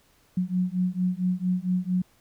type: beating tone pair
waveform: sine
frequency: 180 / 184.4 Hz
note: F#3 / F#3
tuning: -47 / -6 cents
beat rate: 4.4 Hz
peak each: -26 dBFS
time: 0.37-2.02 s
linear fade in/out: 5 ms
effects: pink hiss -62 dBFS RMS until 2.2 s